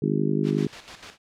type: harmonic tone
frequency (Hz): 51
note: G#1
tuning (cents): -31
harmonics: 3 / 4 / 5 / 6 / 7 / 8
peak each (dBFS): -26 / -27 / -28 / -29 / -29 / -30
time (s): 0.02-0.67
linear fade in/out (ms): 5
type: noise with tremolo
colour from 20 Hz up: white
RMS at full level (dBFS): -36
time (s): 0.43-1.18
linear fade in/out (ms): 50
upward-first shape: square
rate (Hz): 6.7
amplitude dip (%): 60
effects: low-pass 4000 Hz 12 dB/octave